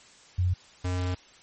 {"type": "tone pair in turn", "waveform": ["sine", "square"], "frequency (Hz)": [90.5, 90.5], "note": ["F#2", "F#2"], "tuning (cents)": [-38, -38], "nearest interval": "unison", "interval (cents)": 0, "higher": "neither", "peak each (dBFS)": [-21, -27], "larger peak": "first", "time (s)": [[0.38, 0.54], [0.84, 1.15]], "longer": "second", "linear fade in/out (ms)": 10, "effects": ["white hiss -54 dBFS RMS until 1.42 s", "MP3 32 kbps"]}